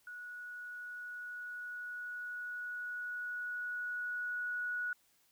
sine tone with level ramp, 1464 Hz, F#6, 19 cents flat, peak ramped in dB -44 to -34 dBFS, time 0.07-4.93 s, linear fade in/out 2 ms, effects white hiss -71 dBFS RMS until 5.31 s

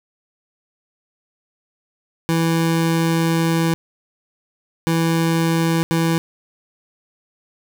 25% pulse tone bursts at uneven times, 164.81 Hz, E3, in tune, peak -12 dBFS, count 3, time 2.29-3.74 / 4.87-5.83 / 5.91-6.18 s, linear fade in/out 0 ms, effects none

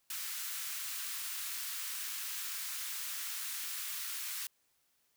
white high-pass noise, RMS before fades -40 dBFS, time 0.1-4.47 s, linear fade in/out 2 ms, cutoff 1200 Hz, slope 24 dB/octave, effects white hiss -75 dBFS RMS until 5.16 s

